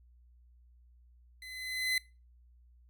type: tone with level ramp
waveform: 30% pulse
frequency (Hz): 2030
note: B6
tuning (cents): +47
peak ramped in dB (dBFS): -43 to -24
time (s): 1.42-1.98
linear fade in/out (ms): 2
effects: noise-tail reverb RT60 0.3 s tail -22 dB re dry + added 60 Hz sine -58 dBFS peak until 2.89 s